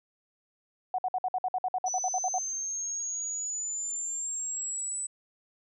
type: tone bursts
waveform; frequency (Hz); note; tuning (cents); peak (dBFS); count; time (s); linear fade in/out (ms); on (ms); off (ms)
sine; 740; F#5; 0; -26; 15; 0.94-2.384; 2; 44; 56
type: exponential sweep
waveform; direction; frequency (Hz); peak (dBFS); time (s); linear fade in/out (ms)
sine; up; 5930 to 8000; -31; 1.86-5.07; 10
effects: none